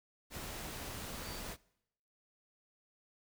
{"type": "tone in noise", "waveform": "sine", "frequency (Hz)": 4609, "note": "D8", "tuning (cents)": -33, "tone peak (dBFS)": -51, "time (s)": [1.22, 1.42], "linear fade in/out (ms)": 50, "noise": "pink", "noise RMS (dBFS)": -44, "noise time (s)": [0.3, 1.57], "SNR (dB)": -10, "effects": ["noise-tail reverb RT60 0.8 s tail -23 dB re dry"]}